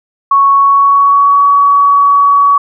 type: tone with pitch glide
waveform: sine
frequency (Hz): 1108.7 to 1130.7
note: C#6 to C#6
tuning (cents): 0 to +34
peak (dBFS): -4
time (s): 0.31-2.58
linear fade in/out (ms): 5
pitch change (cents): +34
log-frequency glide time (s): 0.51-1.45
effects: none